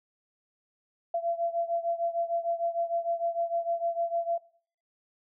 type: beating tone pair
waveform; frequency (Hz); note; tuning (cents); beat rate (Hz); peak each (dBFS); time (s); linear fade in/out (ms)
sine; 677 / 683.6; E5 / F5; +46 / -37; 6.6; -29 / -32; 1.14-4.38; 5
effects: noise-tail reverb RT60 0.5 s tail -19 dB re dry